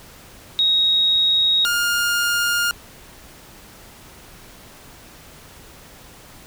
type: tone pair in turn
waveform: sine / sawtooth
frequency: 3774 / 1413.7 Hz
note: A#7 / F6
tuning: +21 / +21 cents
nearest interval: octave + perfect fourth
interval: 1700 cents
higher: first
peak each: -14 dBFS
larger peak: neither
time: 0.59-1.65 / 1.65-2.71 s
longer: neither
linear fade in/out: 0 ms
effects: pink hiss -44 dBFS RMS until 6.46 s